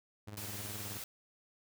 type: tone with tremolo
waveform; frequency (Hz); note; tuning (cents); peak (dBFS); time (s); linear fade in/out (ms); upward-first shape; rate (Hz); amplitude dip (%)
sawtooth; 103.83; G#2; 0; -38; 0.27-0.98; 10; sine; 19; 65
type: noise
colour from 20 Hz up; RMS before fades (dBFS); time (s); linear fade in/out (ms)
white; -44; 0.37-1.04; 2
effects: none